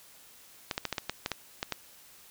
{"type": "clicks", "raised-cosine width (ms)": 0.2, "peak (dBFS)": -13, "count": 10, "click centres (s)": [0.712, 0.779, 0.853, 0.927, 0.982, 1.096, 1.261, 1.317, 1.629, 1.723], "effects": ["white hiss -55 dBFS RMS until 2.3 s"]}